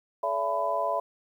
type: harmonic tone with a mistuned harmonic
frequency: 142.9 Hz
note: D3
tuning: 47 cents flat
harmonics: 3 / 4 / 5 / 6 / 7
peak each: -38 / -31 / -29 / -40 / -29 dBFS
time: 0.23-1 s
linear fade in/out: 5 ms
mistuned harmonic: 5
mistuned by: -110 cents
effects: 10-bit